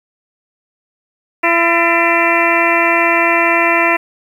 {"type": "harmonic tone with a mistuned harmonic", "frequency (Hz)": 337.9, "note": "E4", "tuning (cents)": 43, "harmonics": [1, 2, 3, 4, 5, 6, 7, 8], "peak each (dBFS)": [-19, -17, -17, -21, -19, -18, -17, -20], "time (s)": [1.43, 3.97], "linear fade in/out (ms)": 10, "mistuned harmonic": 5, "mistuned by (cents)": 89, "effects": ["7-bit"]}